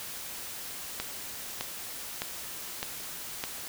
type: click train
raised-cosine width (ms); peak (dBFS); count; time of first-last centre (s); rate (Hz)
0.2; -14; 5; 1-3.439; 1.64
effects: white hiss -40 dBFS RMS until 3.68 s